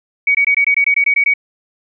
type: tone bursts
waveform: sine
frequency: 2253 Hz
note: C#7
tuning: 28 cents sharp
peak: -9 dBFS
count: 11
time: 0.27-1.338 s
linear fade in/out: 5 ms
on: 78 ms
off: 21 ms
effects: none